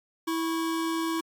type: tone pair together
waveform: square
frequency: 327.6 / 1102 Hz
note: E4 / C#6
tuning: -11 / -11 cents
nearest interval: octave + major sixth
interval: 2100 cents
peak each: -28 / -35 dBFS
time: 0.27-1.21 s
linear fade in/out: 10 ms
effects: AAC 64 kbps